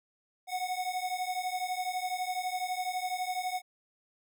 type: beating tone pair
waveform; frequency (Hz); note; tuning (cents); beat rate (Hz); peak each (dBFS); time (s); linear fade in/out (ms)
square; 730 / 742; F#5 / F#5; -24 / +5; 12; -35 / -36; 0.47-3.62; 50
effects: none